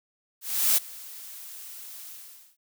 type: noise with ADSR envelope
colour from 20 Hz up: blue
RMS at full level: -20 dBFS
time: 0.41-2.57 s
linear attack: 360 ms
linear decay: 18 ms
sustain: -22 dB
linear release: 500 ms
effects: none